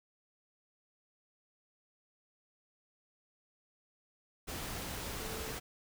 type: tone in noise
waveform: sine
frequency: 440 Hz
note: A4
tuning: in tune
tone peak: -47 dBFS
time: 5.2-5.53 s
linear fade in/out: 20 ms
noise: pink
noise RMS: -41 dBFS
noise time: 4.47-5.6 s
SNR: -9 dB
effects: none